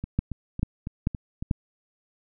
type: two click trains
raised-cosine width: 5 ms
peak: -19 / -10 dBFS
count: 6 / 4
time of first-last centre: 0.04-1.425 / 0.19-1.512 s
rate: 3.61 / 2.27 Hz
effects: none